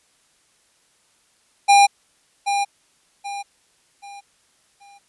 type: tone with echo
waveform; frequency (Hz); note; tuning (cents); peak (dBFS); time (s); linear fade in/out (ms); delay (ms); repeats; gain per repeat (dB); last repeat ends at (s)
square; 804; G5; +44; -10; 1.68-1.87; 20; 780; 4; -9; 4.99
effects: white hiss -61 dBFS RMS until 5.08 s + resampled to 24000 Hz